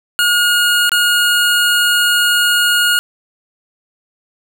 25% pulse tone with dropouts, 1434 Hz, F6, 45 cents sharp, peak -7 dBFS, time 0.19-2.99 s, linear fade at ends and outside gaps 0 ms, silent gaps 0.894-0.918 s, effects none

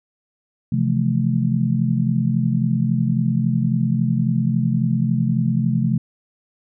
sine chord, F major seventh, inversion second, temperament just, 130.96 / 163.7 / 174.61 / 218.3 Hz, C3 / E3 / F3 / A3, +2 / -12 / 0 / -13 cents, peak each -20 / -24 / -23 / -21 dBFS, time 0.72-5.98 s, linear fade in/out 5 ms, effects none

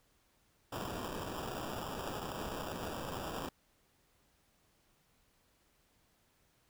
violet noise with sample-and-hold, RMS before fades -41 dBFS, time 0.72-3.49 s, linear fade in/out 5 ms, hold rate 2100 Hz, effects pink hiss -72 dBFS RMS until 6.69 s

